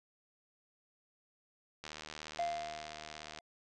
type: click train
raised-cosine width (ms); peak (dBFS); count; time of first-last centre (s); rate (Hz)
0.2; -27; 120; 1.84-3.387; 76.9
type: tone with exponential decay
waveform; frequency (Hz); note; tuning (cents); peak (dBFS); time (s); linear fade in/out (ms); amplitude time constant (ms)
triangle; 692; F5; -16; -29; 2.39-3.41; 2; 220
effects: resampled to 22050 Hz